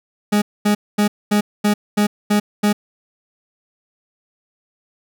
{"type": "tone bursts", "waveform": "40% pulse", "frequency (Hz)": 207.7, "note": "G#3", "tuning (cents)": 0, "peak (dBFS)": -12, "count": 8, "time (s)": [0.32, 2.73], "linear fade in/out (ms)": 10, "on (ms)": 100, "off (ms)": 230, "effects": []}